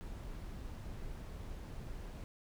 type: noise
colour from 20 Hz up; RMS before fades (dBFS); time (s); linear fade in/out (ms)
brown; -45; 0.01-2.24; 0
effects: none